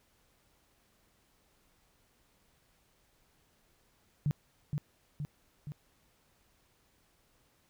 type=tone with echo; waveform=sine; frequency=146.83 Hz; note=D3; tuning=in tune; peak=-26 dBFS; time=4.26-4.31 s; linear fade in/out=0 ms; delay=470 ms; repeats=3; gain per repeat=-4 dB; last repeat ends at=5.72 s; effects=pink hiss -70 dBFS RMS until 7.69 s